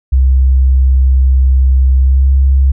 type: tone with pitch glide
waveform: sine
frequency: 65.41 to 67.21 Hz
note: C2 to C2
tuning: 0 to +47 cents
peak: -5 dBFS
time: 0.12-2.72 s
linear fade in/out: 10 ms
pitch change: +47 cents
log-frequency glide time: 1.98-2.3 s
effects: none